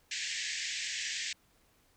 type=band-pass noise; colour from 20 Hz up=pink; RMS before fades=-37 dBFS; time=0.11-1.33 s; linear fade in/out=5 ms; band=1700 to 7800 Hz; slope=96 dB/octave; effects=pink hiss -68 dBFS RMS until 1.96 s